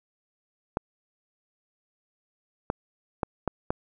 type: clicks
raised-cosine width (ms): 1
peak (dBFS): -11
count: 5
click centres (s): 0.771 / 2.701 / 3.232 / 3.477 / 3.705
effects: none